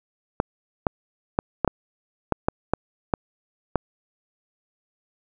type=clicks; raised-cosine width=1 ms; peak=-5 dBFS; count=10; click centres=0.401 / 0.868 / 1.389 / 1.647 / 1.677 / 2.323 / 2.485 / 2.736 / 3.138 / 3.757 s; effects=none